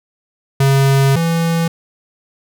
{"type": "tone pair in turn", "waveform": "square", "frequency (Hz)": [136.7, 166.39], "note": ["C#3", "E3"], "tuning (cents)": [-24, 16], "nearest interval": "minor third", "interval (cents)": 340, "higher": "second", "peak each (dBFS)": [-10, -14], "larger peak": "first", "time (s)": [[0.6, 1.16], [1.16, 1.68]], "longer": "first", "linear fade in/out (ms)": 5, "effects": []}